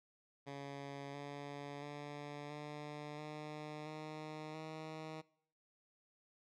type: tone with pitch steps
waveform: 10% pulse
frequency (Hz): 140.4 / 143.1 / 145.86 / 148.66 / 151.52 / 154.44 / 157.41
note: C#3 / D3 / D3 / D3 / D#3 / D#3 / D#3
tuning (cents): +22 / -45 / -12 / +21 / -46 / -13 / +20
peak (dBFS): -37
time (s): 0.46-5.22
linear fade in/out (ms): 20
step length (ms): 680
effects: noise-tail reverb RT60 0.6 s tail -22 dB re dry + low-pass 5000 Hz 12 dB/octave